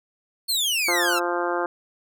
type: exponential sweep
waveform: sawtooth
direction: down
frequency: 4421 to 1292 Hz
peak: -18 dBFS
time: 0.48-1.2 s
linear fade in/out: 20 ms
type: harmonic tone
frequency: 174.61 Hz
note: F3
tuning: in tune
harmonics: 2 / 3 / 4 / 5 / 6 / 7 / 8 / 9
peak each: -27 / -29 / -30 / -31 / -32 / -32 / -33 / -34 dBFS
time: 0.88-1.66 s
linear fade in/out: 2 ms
effects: none